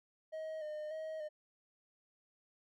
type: tone with vibrato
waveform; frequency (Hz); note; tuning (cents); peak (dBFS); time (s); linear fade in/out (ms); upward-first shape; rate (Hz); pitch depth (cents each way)
triangle; 620; D#5; -6; -38; 0.32-1.29; 20; square; 1.7; 33
effects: none